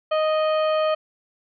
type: harmonic tone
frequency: 622.3 Hz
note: D#5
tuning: in tune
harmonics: 1 / 2 / 3 / 4 / 5 / 7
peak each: -19 / -26 / -38 / -36 / -35 / -44 dBFS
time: 0.11-0.95 s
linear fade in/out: 10 ms
effects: none